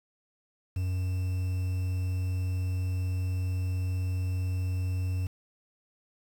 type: tone with quantisation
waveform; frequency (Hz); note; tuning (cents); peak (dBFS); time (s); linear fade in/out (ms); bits
triangle; 92.2; F#2; -6; -25; 0.76-5.27; 5; 8
effects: none